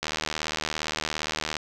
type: click train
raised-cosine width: 0.2 ms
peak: -10 dBFS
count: 120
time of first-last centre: 0.03-1.567 s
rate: 77.4 Hz
effects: none